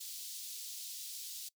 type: high-pass noise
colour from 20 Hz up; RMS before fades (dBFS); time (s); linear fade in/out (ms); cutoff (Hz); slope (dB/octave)
pink; -45; 0-1.49; 10; 3800; 24
effects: noise-tail reverb RT60 0.1 s tail -21 dB re dry